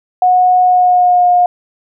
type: tone with pitch glide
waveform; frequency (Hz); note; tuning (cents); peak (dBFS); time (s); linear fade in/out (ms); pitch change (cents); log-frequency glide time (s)
sine; 730 to 714.2; F#5 to F5; -24 to +39; -6; 0.22-1.46; 2; -37; 0.62-1.28
effects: none

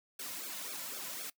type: noise with flanger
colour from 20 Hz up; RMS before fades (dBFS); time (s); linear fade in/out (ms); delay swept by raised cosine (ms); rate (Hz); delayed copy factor
white; -42; 0.19-1.3; 5; 1 to 2.6; 3.9; -0.95
effects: noise-tail reverb RT60 0.1 s tail -21 dB re dry + high-pass 200 Hz 12 dB/octave

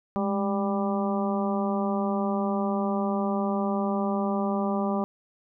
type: harmonic tone with a mistuned harmonic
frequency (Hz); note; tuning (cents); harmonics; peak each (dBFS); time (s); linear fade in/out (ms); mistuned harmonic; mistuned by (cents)
197.2; G3; +11; 1 / 2 / 3 / 4 / 5 / 6; -26 / -32 / -32 / -33 / -36 / -36; 0.16-5.04; 0; 1; +67
effects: none

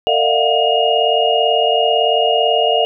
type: tone cluster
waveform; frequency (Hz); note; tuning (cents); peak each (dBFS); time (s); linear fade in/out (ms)
sine; 454.7 / 602 / 685 / 723 / 2854; A#4 / D5 / F5 / F#5 / F7; -43 / +43 / -34 / -40 / +37; -18; 0.07-2.85; 0
effects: none

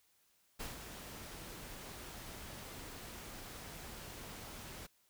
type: noise with ADSR envelope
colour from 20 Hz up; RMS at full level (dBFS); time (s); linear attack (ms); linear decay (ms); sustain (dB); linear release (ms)
pink; -43; 0.59-4.87; 15; 150; -6; 12
effects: white hiss -73 dBFS RMS until 5.09 s

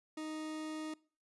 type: tone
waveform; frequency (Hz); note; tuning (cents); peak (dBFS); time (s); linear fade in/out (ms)
40% pulse; 311.1; D#4; 0; -39; 0.17-0.94; 5
effects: noise-tail reverb RT60 0.4 s tail -23 dB re dry + resampled to 24000 Hz

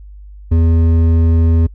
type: tone with hard clipping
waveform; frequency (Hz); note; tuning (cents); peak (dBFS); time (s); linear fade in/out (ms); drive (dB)
sine; 82.41; E2; 0; -10; 0.51-1.67; 10; 9
effects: noise-tail reverb RT60 0.1 s tail -26 dB re dry + added 50 Hz sine -32 dBFS peak until 1.74 s

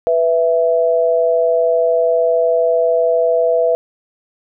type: tone pair together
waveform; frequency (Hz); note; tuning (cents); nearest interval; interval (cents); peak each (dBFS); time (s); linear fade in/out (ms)
sine; 493.9 / 661.1; B4 / E5; 0 / +5; perfect fourth; 505; -14; 0.07-3.75; 0
effects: none

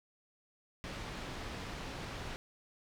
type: low-pass noise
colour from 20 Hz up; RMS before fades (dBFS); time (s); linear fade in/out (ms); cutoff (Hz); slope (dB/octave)
pink; -43; 0.84-2.36; 0; 4500; 12
effects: none

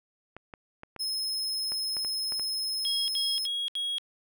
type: clicks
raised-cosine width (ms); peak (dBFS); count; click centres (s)
0.5; -27; 9; 0.366 / 0.538 / 0.834 / 0.963 / 1.72 / 1.968 / 2.048 / 2.322 / 2.396
type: tone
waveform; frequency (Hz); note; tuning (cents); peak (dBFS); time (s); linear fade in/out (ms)
40% pulse; 5170; E8; -34; -28; 0.99-3.47; 20
type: tone bursts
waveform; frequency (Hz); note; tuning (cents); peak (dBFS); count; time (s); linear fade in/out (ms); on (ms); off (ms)
triangle; 3300; G#7; -12; -27; 4; 2.85-3.983; 0; 230; 71
effects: none

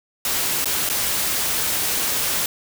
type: noise with dropouts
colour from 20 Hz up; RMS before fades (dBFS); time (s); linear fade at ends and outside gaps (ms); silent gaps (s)
white; -22; 0.25-2.46; 2; 0.645-0.656 / 0.891-0.898
effects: none

